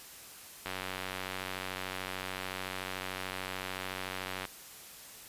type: click train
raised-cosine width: 0.3 ms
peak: -20 dBFS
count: 356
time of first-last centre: 0.66-4.453 s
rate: 93.6 Hz
effects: white hiss -50 dBFS RMS until 5.28 s + resampled to 32000 Hz